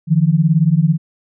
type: beating tone pair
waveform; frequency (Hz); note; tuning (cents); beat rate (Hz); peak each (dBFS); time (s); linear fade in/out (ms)
sine; 151.6 / 169.6; D#3 / E3; -45 / +50; 18; -13; 0.07-0.98; 50
effects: none